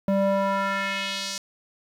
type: tone with band-pass filter sweep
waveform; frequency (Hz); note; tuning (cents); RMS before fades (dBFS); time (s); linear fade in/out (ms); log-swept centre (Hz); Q
square; 196; G3; 0; -25; 0.08-1.38; 2; 400 to 5900; 1.7
effects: 9-bit